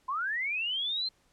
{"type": "linear sweep", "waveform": "sine", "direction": "up", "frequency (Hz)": [994, 4186], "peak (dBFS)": -29, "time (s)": [0.08, 1.09], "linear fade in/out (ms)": 10, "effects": ["pink hiss -68 dBFS RMS until 1.32 s", "low-pass 10000 Hz 12 dB/octave"]}